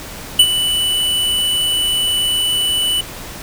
square tone with ADSR envelope, 2973 Hz, F#7, 8 cents sharp, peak -4 dBFS, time 0.39-3.01 s, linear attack 6 ms, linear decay 59 ms, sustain -11 dB, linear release 5 ms, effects pink hiss -31 dBFS RMS until 3.42 s

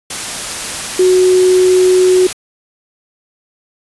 sine tone in noise, 368.7 Hz, F#4, 6 cents flat, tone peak -6 dBFS, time 0.99-2.27 s, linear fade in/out 5 ms, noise white, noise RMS -21 dBFS, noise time 0.1-2.33 s, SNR +12 dB, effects resampled to 24000 Hz

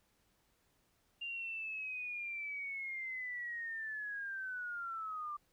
sine linear sweep, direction down, 2798 to 1174.7 Hz, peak -39 dBFS, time 1.21-5.37 s, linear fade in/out 10 ms, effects pink hiss -75 dBFS RMS until 5.52 s

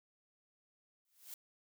blue noise with exponential growth, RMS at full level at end -45 dBFS, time 1.05-1.34 s, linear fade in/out 1 ms, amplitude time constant 61 ms, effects none

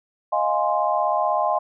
sine chord, F minor seventh, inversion third, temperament equal, 622.3 / 698.5 / 830.6 / 1046.5 Hz, Eb5 / F5 / Ab5 / C6, 0 / 0 / 0 / 0 cents, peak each -24 dBFS, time 0.32-1.59 s, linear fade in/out 10 ms, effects none

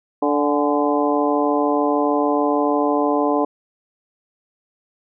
harmonic tone with a mistuned harmonic, 146.4 Hz, D3, 5 cents flat, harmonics 2 / 3 / 4 / 5 / 6 / 7, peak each -20 / -22 / -23 / -24 / -25 / -25 dBFS, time 0.22-3.45 s, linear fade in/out 5 ms, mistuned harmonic 6, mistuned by -67 cents, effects none

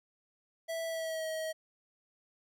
square tone with pitch glide, 657 to 636.1 Hz, E5 to D#5, -6 to +38 cents, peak -35 dBFS, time 0.68-1.53 s, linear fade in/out 20 ms, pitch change -56 cents, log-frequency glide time 0.87-1.27 s, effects none

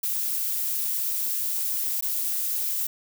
violet noise with dropouts, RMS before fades -27 dBFS, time 0.03-2.87 s, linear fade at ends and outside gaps 5 ms, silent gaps 2.009-2.024 s, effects none

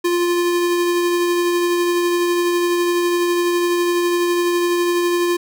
square tone with tremolo, 349.2 Hz, F4, in tune, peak -15 dBFS, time 0.04-5.37 s, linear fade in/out 10 ms, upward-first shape triangle, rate 12 Hz, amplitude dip 25%, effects none

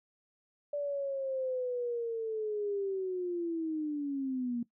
sine linear sweep, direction down, 583 to 233.8 Hz, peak -31 dBFS, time 0.73-4.63 s, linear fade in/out 5 ms, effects noise-tail reverb RT60 0.1 s tail -18 dB re dry

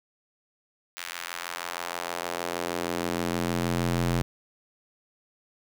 square tone with high-pass filter sweep, 43.19 Hz, F1, 18 cents flat, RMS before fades -30 dBFS, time 0.97-4.22 s, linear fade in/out 0 ms, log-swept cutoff 1900 to 100 Hz, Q 1, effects none

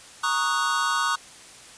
square chord, D# minor seventh, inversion second, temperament equal, 932.3 / 1108.7 / 1244.5 / 1480 Hz, A#5 / C#6 / D#6 / F#6, 0 / 0 / 0 / 0 cents, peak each -31 / -28 / -27 / -28 dBFS, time 0.23-1.16 s, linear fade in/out 10 ms, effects white hiss -46 dBFS RMS until 1.77 s + resampled to 22050 Hz

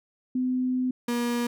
sine / 35% pulse tone pair in turn, 254.2 / 239.2 Hz, C4 / A#3, -50 / +45 cents, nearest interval minor second, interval 105 cents, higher first, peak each -23 dBFS, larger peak neither, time 0.35-0.91 / 1.08-1.47 s, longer first, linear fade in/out 5 ms, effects none

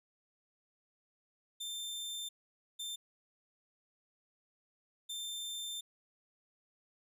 sawtooth tone bursts at uneven times, 3577 Hz, A7, 28 cents sharp, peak -36 dBFS, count 3, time 1.6-2.29 / 2.79-2.96 / 5.09-5.81 s, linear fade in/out 10 ms, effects resampled to 32000 Hz

